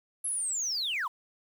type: linear sweep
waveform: sine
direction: down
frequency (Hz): 11175 to 885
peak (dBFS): -27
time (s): 0.24-1.08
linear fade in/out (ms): 10
effects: tanh soft clip ceiling -27 dBFS + 9-bit